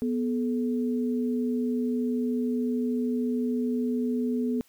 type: tone pair together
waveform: sine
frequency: 244.9 / 431.6 Hz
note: B3 / A4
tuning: -14 / -33 cents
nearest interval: minor seventh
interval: 981 cents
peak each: -25 / -32 dBFS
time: 0.02-4.61 s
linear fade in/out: 0 ms
effects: white hiss -62 dBFS RMS until 4.68 s